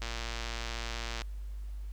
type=click train; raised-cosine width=0.2 ms; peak=-20 dBFS; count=140; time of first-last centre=0.02-1.218 s; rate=116 Hz; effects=added 50 Hz sine -37 dBFS peak until 1.92 s + pink hiss -64 dBFS RMS until 1.92 s